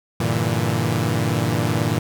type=chord; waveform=sawtooth; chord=E half-diminished seventh; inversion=first; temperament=equal; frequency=98 / 116.54 / 146.83 / 164.81 Hz; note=G2 / Bb2 / D3 / E3; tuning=0 / 0 / 0 / 0 cents; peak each=-22 / -18 / -22 / -21 dBFS; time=0.2-1.99 s; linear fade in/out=5 ms; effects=none

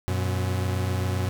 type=tone pair together; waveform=40% pulse; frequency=92.44 / 120 Hz; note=F#2 / B2; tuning=-1 / -49 cents; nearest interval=perfect fourth; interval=452 cents; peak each=-24 / -29 dBFS; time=0.08-1.29 s; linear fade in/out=0 ms; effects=none

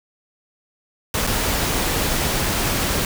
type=noise with dropouts; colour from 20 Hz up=pink; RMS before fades=-21 dBFS; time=1.14-3.05 s; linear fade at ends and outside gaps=2 ms; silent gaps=1.268-1.272 s; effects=none

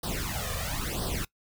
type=noise with flanger; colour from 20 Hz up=pink; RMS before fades=-32 dBFS; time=0.03-1.25 s; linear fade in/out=5 ms; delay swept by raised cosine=0.21 to 1.71 ms; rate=1 Hz; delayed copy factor=+0.9; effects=noise-tail reverb RT60 0.1 s tail -21 dB re dry

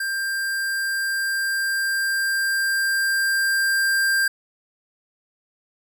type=tone with level ramp; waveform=square; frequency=1588 Hz; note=G6; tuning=22 cents sharp; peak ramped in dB=-24 to -18 dBFS; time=0-4.28 s; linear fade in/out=5 ms; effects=none

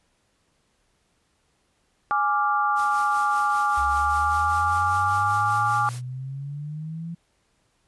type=chord; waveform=sine; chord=D diminished; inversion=second; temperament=equal; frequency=830.6 / 1174.7 / 1396.9 Hz; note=Ab5 / D6 / F6; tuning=0 / 0 / 0 cents; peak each=-24 / -22 / -27 dBFS; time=2.11-5.89 s; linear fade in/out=0 ms
type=noise with tremolo; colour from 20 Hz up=white; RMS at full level=-39 dBFS; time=2.75-6.02 s; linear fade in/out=50 ms; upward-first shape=triangle; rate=5.1 Hz; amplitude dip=60%
type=exponential sweep; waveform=sine; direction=up; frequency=66.9 to 170.4 Hz; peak=-30 dBFS; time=3.77-7.15 s; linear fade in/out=10 ms
effects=pink hiss -68 dBFS RMS until 7.87 s + resampled to 24000 Hz

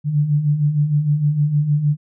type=beating tone pair; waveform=sine; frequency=143 / 149.5 Hz; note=D3 / D3; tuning=-46 / +31 cents; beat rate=6.5 Hz; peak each=-22 / -15 dBFS; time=0.04-1.97 s; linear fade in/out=50 ms; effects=none

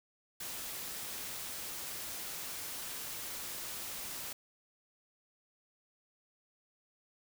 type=noise; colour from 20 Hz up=white; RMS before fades=-42 dBFS; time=0.4-4.33 s; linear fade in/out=5 ms; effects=none

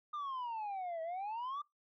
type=exponential two-way sweep; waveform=sine; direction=down then up; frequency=1221 to 640 to 1198 Hz; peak=-35 dBFS; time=0.13-1.62 s; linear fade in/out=10 ms; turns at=1.02 s; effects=noise-tail reverb RT60 0.2 s tail -26 dB re dry + tanh soft clip ceiling -37 dBFS

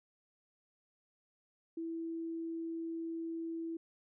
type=tone; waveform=sine; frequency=329.6 Hz; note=E4; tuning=in tune; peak=-37 dBFS; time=1.77-3.77 s; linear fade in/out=5 ms; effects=none

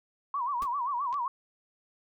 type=tone with vibrato; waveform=sine; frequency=1047 Hz; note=C6; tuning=1 cent sharp; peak=-28 dBFS; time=0.34-1.28 s; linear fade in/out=2 ms; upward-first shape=sine; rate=7.6 Hz; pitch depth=180 cents each way
type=noise with exponential decay; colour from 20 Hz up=pink; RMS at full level=-38 dBFS; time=0.62-0.69 s; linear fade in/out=1 ms; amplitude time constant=15 ms
type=clicks; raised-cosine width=0.2 ms; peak=-31 dBFS; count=2; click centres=1.128 / 1.142 s
effects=none

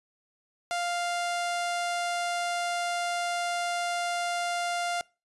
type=tone; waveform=sawtooth; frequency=698.5 Hz; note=F5; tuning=in tune; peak=-24 dBFS; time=0.71-5.01 s; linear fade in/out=0 ms; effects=noise-tail reverb RT60 0.3 s tail -24 dB re dry + resampled to 24000 Hz

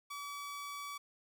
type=tone; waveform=sawtooth; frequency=1144 Hz; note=D6; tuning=46 cents flat; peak=-38 dBFS; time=0.1-0.98 s; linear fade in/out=10 ms; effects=none

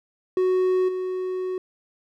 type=tone with level steps; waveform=triangle; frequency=370 Hz; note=F#4; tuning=in tune; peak=-16 / -23 dBFS; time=0.37-1.58 s; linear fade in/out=2 ms; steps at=0.88 s; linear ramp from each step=10 ms; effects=none

